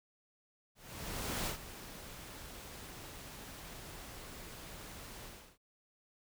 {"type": "noise with ADSR envelope", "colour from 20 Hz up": "pink", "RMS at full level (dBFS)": -36, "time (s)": [0.75, 5.58], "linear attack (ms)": 720, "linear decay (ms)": 100, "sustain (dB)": -13, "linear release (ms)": 330, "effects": []}